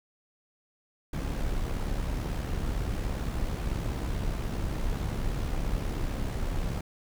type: noise with amplitude modulation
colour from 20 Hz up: brown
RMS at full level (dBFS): -28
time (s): 1.13-6.81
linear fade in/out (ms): 5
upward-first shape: sine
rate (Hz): 69.3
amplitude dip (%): 50
effects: none